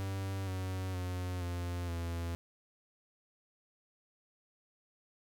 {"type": "tone with pitch steps", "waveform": "45% pulse", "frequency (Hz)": [96.8, 93.66, 90.63, 87.7, 84.86], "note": ["G2", "F#2", "F#2", "F2", "F2"], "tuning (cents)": [-21, 22, -35, 8, -49], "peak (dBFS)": -35, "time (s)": [0, 2.35], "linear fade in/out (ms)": 0, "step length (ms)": 470, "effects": []}